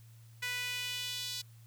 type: tone with high-pass filter sweep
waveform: sawtooth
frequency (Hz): 493.9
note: B4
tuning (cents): 0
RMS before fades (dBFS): -38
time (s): 0.42-1.42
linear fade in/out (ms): 10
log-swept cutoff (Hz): 2000 to 4100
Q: 2.4
effects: added 114 Hz sine -53 dBFS peak until 1.66 s + white hiss -66 dBFS RMS until 1.66 s